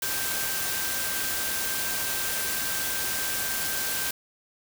sine tone in noise, 1568 Hz, G6, in tune, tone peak -36 dBFS, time 0.02-4.11 s, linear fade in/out 5 ms, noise white, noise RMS -29 dBFS, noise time 0.02-4.11 s, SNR -10 dB, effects none

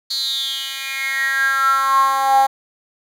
10% pulse tone with high-pass filter sweep, 270 Hz, C#4, 45 cents flat, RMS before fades -18 dBFS, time 0.1-2.47 s, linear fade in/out 10 ms, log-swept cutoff 4400 to 750 Hz, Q 9.8, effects none

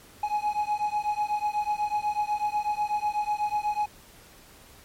triangle beating tone pair, 834 / 842.1 Hz, G#5 / G#5, +7 / +24 cents, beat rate 8.1 Hz, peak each -26 dBFS, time 0.23-3.86 s, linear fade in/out 5 ms, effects pink hiss -52 dBFS RMS until 4.84 s + MP3 64 kbps

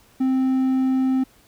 triangle tone, 261.6 Hz, C4, in tune, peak -15 dBFS, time 0.2-1.24 s, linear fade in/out 10 ms, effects pink hiss -55 dBFS RMS until 1.47 s

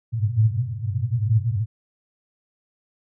white band-pass noise, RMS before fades -22 dBFS, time 0.12-1.66 s, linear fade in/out 20 ms, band 100 to 120 Hz, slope 96 dB/octave, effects none

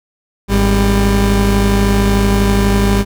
30% pulse tone pair together, 52.66 / 198.8 Hz, G#1 / G3, +25 / +25 cents, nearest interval octave + major seventh, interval 2300 cents, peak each -10 dBFS, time 0.48-3.05 s, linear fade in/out 50 ms, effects none

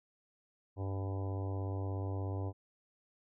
harmonic tone with a mistuned harmonic, 96.8 Hz, G2, 21 cents flat, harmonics 1 / 3 / 4 / 5 / 6 / 7 / 8 / 9 / 10, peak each -35 / -45 / -47 / -49 / -51 / -52 / -53 / -54 / -55 dBFS, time 0.76-2.53 s, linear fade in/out 50 ms, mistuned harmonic 10, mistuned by +46 cents, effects none

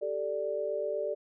sine chord, G suspended second, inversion none, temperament equal, 392 / 440 / 587.3 Hz, G4 / A4 / D5, 0 / 0 / 0 cents, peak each -37 / -35 / -32 dBFS, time 0.01-1.15 s, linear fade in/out 20 ms, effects none

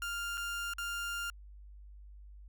30% pulse tone with dropouts, 1400 Hz, F6, 4 cents sharp, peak -33 dBFS, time 0.02-1.3 s, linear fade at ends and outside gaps 1 ms, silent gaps 0.373-0.377 / 0.736-0.783 s, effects added 50 Hz sine -49 dBFS peak until 2.48 s

